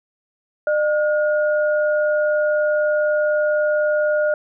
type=tone pair together; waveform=sine; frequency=604 / 1434.3 Hz; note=D5 / F6; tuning=+48 / +46 cents; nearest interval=octave + minor third; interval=1498 cents; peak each=-16 / -24 dBFS; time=0.67-4.34 s; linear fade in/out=2 ms; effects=none